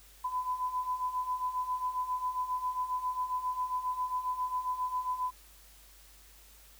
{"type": "beating tone pair", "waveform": "sine", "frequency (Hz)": [1000, 1007.4], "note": ["B5", "B5"], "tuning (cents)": [21, 34], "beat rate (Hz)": 7.4, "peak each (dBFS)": [-37, -32], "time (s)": [0.24, 5.31], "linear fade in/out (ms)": 10, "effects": ["added 50 Hz sine -58 dBFS peak until 6.79 s", "white hiss -58 dBFS RMS until 6.79 s"]}